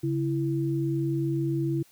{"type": "tone pair together", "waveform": "sine", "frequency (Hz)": [139.4, 331.6], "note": ["C#3", "E4"], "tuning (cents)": [10, 10], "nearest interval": "octave + minor third", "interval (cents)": 1500, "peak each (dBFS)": -27, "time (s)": [0.03, 1.83], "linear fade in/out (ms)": 10, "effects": ["white hiss -59 dBFS RMS until 1.91 s"]}